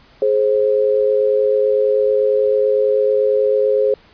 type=tone pair together; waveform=sine; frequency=421 / 530 Hz; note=G#4 / C5; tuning=+24 / +22 cents; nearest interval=major third; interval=398 cents; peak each=-15 dBFS; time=0.22-3.94 s; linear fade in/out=2 ms; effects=pink hiss -49 dBFS RMS until 4.13 s + resampled to 11025 Hz